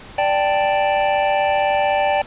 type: chord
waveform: square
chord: D suspended fourth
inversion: none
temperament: equal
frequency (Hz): 587.3 / 784 / 880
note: D5 / G5 / A5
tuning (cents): 0 / 0 / 0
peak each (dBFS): -20 / -19 / -24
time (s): 0.18-2.22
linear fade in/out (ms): 5
effects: pink hiss -39 dBFS RMS until 2.26 s + resampled to 8000 Hz